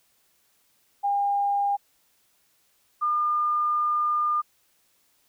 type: tone pair in turn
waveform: sine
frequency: 806 / 1207.6 Hz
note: G5 / D6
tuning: +48 / +48 cents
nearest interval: perfect fifth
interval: 700 cents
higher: second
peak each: -21 dBFS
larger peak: neither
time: 1.03-1.77 / 3.01-4.42 s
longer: second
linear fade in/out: 20 ms
effects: white hiss -66 dBFS RMS until 5.28 s